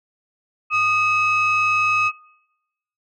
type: tone pair together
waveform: sine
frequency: 1231.6 / 2570 Hz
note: D#6 / E7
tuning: -18 / -45 cents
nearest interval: octave + minor second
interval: 1273 cents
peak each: -17 dBFS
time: 0.7-2.12 s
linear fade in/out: 50 ms
effects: noise-tail reverb RT60 0.9 s tail -25 dB re dry + tanh soft clip ceiling -12 dBFS